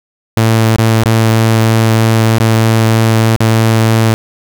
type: tone with dropouts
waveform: sawtooth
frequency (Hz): 112.1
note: A2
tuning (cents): +33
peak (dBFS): -3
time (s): 0.37-4.14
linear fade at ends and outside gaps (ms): 0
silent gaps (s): 0.763-0.785 / 1.035-1.058 / 2.384-2.401 / 3.362-3.405
effects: none